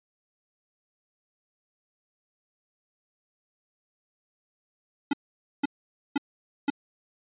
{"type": "tone bursts", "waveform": "square", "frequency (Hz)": 284.6, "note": "C#4", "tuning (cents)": 46, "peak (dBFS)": -22, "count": 4, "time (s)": [5.11, 6.702], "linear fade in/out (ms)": 5, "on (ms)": 23, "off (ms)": 500, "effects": ["resampled to 8000 Hz"]}